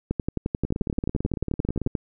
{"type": "two click trains", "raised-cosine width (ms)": 3, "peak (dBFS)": [-15, -11], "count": [23, 22], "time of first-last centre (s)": [[0.65, 1.872], [0.11, 1.952]], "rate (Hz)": [18, 11.4], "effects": []}